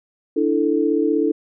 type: chord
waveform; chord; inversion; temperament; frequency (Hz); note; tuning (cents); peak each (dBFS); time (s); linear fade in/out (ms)
sine; D suspended second; none; equal; 293.7 / 329.6 / 440; D4 / E4 / A4; 0 / 0 / 0; -20; 0.36-1.32; 10
effects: none